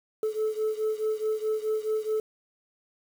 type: beating tone pair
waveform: sine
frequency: 432.1 / 436.8 Hz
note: A4 / A4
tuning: -31 / -13 cents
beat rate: 4.7 Hz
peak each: -26 / -28 dBFS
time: 0.23-2.2 s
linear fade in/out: 2 ms
effects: tanh soft clip ceiling -22 dBFS + 8-bit